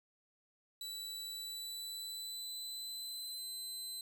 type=tone with pitch glide; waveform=sawtooth; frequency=3951 to 4050 Hz; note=B7 to B7; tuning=0 to +43 cents; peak=-39 dBFS; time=0.81-4.01 s; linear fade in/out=2 ms; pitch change=+43 cents; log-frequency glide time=1.31-3.43 s; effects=11-bit